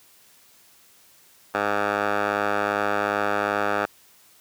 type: tone with band-pass filter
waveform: 10% pulse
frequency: 102.6 Hz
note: G#2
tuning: 21 cents flat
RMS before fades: -24 dBFS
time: 1.54-3.86 s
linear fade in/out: 10 ms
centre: 1100 Hz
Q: 2.3
effects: white hiss -55 dBFS RMS until 4.4 s + high-pass 60 Hz 12 dB/octave